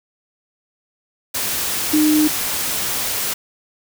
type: tone in noise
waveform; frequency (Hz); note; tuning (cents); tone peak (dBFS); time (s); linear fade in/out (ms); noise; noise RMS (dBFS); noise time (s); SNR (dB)
sine; 305.2; D#4; -33; -12; 1.93-2.28; 10; white; -22; 1.34-3.34; +7
effects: none